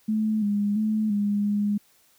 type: tone with pitch steps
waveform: sine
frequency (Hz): 216.5 / 204.7 / 215.9 / 204.6 / 205.8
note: A3 / G#3 / A3 / G#3 / G#3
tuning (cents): -28 / -25 / -33 / -26 / -16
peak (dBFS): -21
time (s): 0.08-1.78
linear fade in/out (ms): 10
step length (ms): 340
effects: white hiss -61 dBFS RMS until 2.18 s